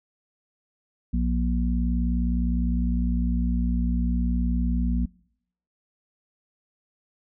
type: harmonic tone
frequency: 59.7 Hz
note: A#1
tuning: 42 cents sharp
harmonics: 1 / 3 / 4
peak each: -23 / -27 / -28 dBFS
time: 1.13-5.06 s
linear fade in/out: 10 ms
effects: noise-tail reverb RT60 0.7 s tail -24 dB re dry